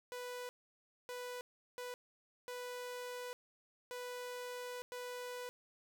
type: tone bursts at uneven times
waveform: sawtooth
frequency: 493.9 Hz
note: B4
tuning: in tune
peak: -39 dBFS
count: 6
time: 0.12-0.49 / 1.09-1.41 / 1.78-1.94 / 2.48-3.33 / 3.91-4.82 / 4.92-5.49 s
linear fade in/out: 0 ms
effects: none